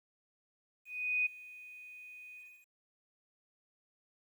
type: tone with ADSR envelope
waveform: sine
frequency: 2489 Hz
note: D#7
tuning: in tune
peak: -27 dBFS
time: 0.85-2.68 s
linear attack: 410 ms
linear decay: 11 ms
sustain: -21 dB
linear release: 310 ms
effects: 11-bit